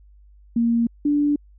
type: tone pair in turn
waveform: sine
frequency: 233.1 / 291.7 Hz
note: A#3 / D4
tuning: 0 / -12 cents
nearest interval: major third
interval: 388 cents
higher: second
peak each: -16 dBFS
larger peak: neither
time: 0.56-0.87 / 1.05-1.36 s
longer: neither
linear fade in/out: 5 ms
effects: added 50 Hz sine -47 dBFS peak until 1.58 s